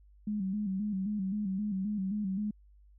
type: tone with vibrato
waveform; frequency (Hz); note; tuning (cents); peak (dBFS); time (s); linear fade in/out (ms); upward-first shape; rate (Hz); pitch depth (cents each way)
sine; 199.9; G3; +34; -30; 0.27-2.51; 5; square; 3.8; 85
effects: added 50 Hz sine -56 dBFS peak until 2.98 s